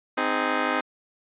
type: chord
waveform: 10% pulse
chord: Ab major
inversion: first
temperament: just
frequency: 259.6 / 311.5 / 415.3 Hz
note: C4 / Eb4 / Ab4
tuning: -13 / +2 / 0 cents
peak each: -18 / -19 / -22 dBFS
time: 0.17-0.81 s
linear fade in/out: 10 ms
effects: resampled to 8000 Hz